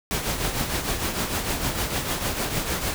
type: noise with tremolo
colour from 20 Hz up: pink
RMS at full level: -24 dBFS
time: 0.11-2.94 s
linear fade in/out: 0 ms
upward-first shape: triangle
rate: 6.6 Hz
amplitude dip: 60%
effects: none